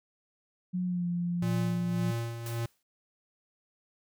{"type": "tone with pitch glide", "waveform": "sine", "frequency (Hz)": [181, 174.13], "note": ["F#3", "F3"], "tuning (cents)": [-38, -5], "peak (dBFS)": -28, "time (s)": [0.73, 2.12], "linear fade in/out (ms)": 20, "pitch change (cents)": -67, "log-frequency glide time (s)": [0.85, 1.07]}
{"type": "tone with tremolo", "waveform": "square", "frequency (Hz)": 116.4, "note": "A#2", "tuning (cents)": -2, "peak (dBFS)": -30, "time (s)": [1.42, 2.66], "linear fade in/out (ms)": 5, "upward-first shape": "sine", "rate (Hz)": 1.8, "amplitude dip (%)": 60}
{"type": "noise with exponential decay", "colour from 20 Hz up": "white", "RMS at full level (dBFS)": -41, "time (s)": [2.46, 2.83], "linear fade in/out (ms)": 2, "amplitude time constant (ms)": 79}
{"effects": []}